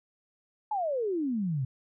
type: exponential sweep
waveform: sine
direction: down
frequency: 880 to 123.47 Hz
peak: -27 dBFS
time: 0.71-1.65 s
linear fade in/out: 5 ms
effects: none